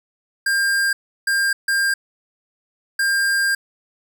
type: tone bursts at uneven times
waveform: square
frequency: 1601 Hz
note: G6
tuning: 36 cents sharp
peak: -17 dBFS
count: 4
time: 0.46-0.93 / 1.27-1.53 / 1.68-1.94 / 2.99-3.55 s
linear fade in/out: 5 ms
effects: none